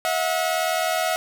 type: tone pair together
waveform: sawtooth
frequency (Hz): 646 / 725.1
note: E5 / F#5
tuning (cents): -35 / -35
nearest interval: major second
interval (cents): 200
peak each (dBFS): -20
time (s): 0.05-1.16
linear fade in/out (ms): 0
effects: 8-bit